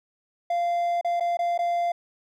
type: tone with dropouts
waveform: triangle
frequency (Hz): 693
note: F5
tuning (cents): -14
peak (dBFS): -20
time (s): 0.5-1.92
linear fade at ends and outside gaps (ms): 5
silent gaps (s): 1.012-1.046 / 1.199-1.206 / 1.371-1.39 / 1.578-1.589
effects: none